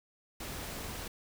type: noise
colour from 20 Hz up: pink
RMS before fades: -41 dBFS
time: 0.4-1.08 s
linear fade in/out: 5 ms
effects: none